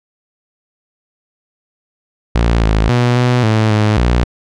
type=tone with pitch steps; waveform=sawtooth; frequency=57.8 / 53.7 / 122 / 123.7 / 109.6 / 106.5 / 60.2 Hz; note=A#1 / A1 / B2 / B2 / A2 / G#2 / B1; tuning=-14 / -41 / -21 / +3 / -6 / +44 / -44 cents; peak=-6 dBFS; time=2.35-4.24 s; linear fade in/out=5 ms; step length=270 ms; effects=low-pass 5000 Hz 12 dB/octave